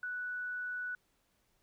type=tone; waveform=sine; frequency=1480 Hz; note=F#6; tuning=in tune; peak=-36 dBFS; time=0.03-0.95 s; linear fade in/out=2 ms; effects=pink hiss -75 dBFS RMS until 1.62 s